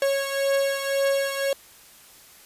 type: beating tone pair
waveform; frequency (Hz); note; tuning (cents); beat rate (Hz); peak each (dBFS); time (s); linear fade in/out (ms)
45% pulse; 550 / 551.9; C#5 / C#5; -14 / -8; 1.9; -23 / -27; 0.02-1.53; 2
effects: white hiss -50 dBFS RMS until 2.45 s + resampled to 32000 Hz